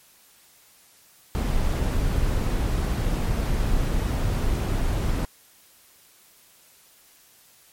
brown noise, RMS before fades -23 dBFS, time 1.35-5.25 s, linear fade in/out 0 ms, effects white hiss -55 dBFS RMS until 7.72 s + MP3 64 kbps

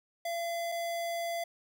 square tone pair in turn, 680 / 680 Hz, F5 / F5, -46 / -46 cents, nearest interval unison, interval 0 cents, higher neither, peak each -33 / -33 dBFS, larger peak neither, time 0.25-0.72 / 0.72-1.44 s, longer second, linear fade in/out 5 ms, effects none

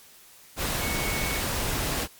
sine tone in noise, 2217 Hz, C#7, in tune, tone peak -33 dBFS, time 0.79-1.42 s, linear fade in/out 50 ms, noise pink, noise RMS -28 dBFS, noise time 0.56-2.08 s, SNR -8 dB, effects white hiss -52 dBFS RMS until 2.19 s + MP3 96 kbps

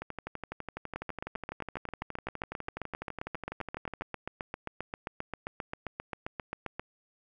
two click trains, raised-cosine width 0.5 ms, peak -20 / -22 dBFS, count 45 / 49, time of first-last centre 0.96-6.796 / 0.02-4.02 s, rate 7.54 / 12 Hz, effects none

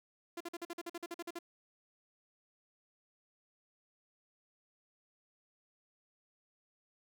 sawtooth tone bursts, 342.6 Hz, F4, 33 cents flat, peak -36 dBFS, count 13, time 0.37-1.389 s, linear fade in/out 5 ms, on 35 ms, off 47 ms, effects none

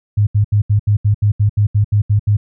sine tone bursts, 103.8 Hz, G#2, in tune, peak -9 dBFS, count 13, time 0.17-2.37 s, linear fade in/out 10 ms, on 100 ms, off 75 ms, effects none

